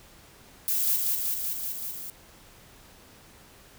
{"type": "noise with echo", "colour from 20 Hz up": "violet", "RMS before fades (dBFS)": -26, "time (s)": [0.68, 0.96], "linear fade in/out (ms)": 0, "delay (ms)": 190, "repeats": 6, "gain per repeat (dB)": -2, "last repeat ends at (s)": 2.1, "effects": ["pink hiss -53 dBFS RMS until 3.78 s"]}